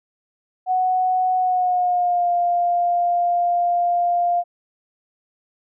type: tone with pitch glide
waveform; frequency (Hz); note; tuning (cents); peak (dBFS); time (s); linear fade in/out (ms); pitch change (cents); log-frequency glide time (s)
sine; 740 to 700.1; F#5 to F5; 0 to +4; -16; 0.66-4.44; 50; -96; 1.37-2.31
effects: none